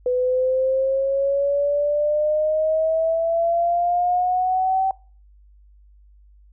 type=exponential sweep; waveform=sine; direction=up; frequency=496.4 to 770 Hz; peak=-17 dBFS; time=0.06-4.91 s; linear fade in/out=2 ms; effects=noise-tail reverb RT60 0.4 s tail -23 dB re dry + added 50 Hz sine -48 dBFS peak until 6.52 s